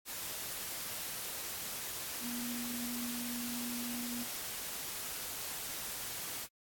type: tone in noise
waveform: sine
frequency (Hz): 240.6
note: B3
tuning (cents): -45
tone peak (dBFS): -39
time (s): 2.2-4.26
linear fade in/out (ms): 50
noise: white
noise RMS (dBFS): -41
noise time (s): 0.05-6.48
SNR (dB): -1
effects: AAC 64 kbps